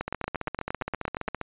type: two click trains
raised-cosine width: 0.5 ms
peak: -15 / -14 dBFS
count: 21 / 12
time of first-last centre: 0.08-1.413 / 0.01-1.285 s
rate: 15 / 8.63 Hz
effects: resampled to 8000 Hz